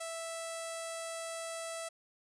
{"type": "tone with low-pass filter", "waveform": "sawtooth", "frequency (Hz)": 659, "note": "E5", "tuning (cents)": -1, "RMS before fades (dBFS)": -41, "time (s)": [0, 1.89], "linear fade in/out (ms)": 10, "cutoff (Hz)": 8900, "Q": 4, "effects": []}